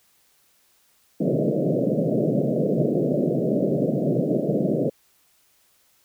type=band-pass noise; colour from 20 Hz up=pink; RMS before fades=-22 dBFS; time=1.2-4.9 s; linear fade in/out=10 ms; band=130 to 640 Hz; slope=96 dB/octave; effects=white hiss -62 dBFS RMS until 6.04 s